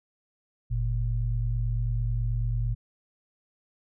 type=tone pair together; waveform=sine; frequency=46.84 / 116 Hz; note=F#1 / A#2; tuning=+22 / -8 cents; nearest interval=octave + major third; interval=1570 cents; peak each=-27 dBFS; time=0.7-2.75 s; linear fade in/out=20 ms; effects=none